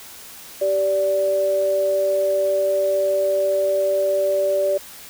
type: tone pair together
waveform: sine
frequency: 389 / 582 Hz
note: G4 / D5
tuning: -13 / -16 cents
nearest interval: perfect fifth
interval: 697 cents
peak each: -25 / -17 dBFS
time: 0.61-4.78 s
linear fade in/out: 10 ms
effects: white hiss -40 dBFS RMS until 5.09 s